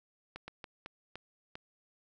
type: slowing click train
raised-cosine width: 0.3 ms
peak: -27 dBFS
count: 6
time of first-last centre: 0.36-1.555 s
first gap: 120 ms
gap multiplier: 1.35
effects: none